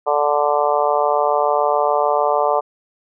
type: harmonic tone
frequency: 146.83 Hz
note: D3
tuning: in tune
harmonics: 3 / 4 / 5 / 6 / 7 / 8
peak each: -22 / -19 / -20 / -22 / -23 / -24 dBFS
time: 0.06-2.61 s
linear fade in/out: 20 ms
effects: none